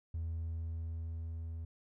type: tone with level ramp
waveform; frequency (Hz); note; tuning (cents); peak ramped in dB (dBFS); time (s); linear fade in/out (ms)
triangle; 82.1; E2; -6; -32 to -37; 0.14-1.65; 5
effects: tanh soft clip ceiling -31 dBFS